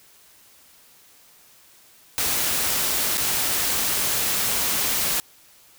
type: noise with dropouts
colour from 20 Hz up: white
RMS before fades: -23 dBFS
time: 2.18-5.2 s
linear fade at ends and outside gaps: 0 ms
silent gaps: 3.172-3.179 s
effects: white hiss -53 dBFS RMS until 5.78 s